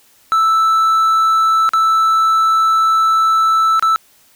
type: tone with dropouts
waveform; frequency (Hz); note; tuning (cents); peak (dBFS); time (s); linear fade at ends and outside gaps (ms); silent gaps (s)
triangle; 1318.5; E6; 0; -8; 0.32-3.96; 0; 1.691-1.735 / 3.795-3.825
effects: white hiss -51 dBFS RMS until 4.35 s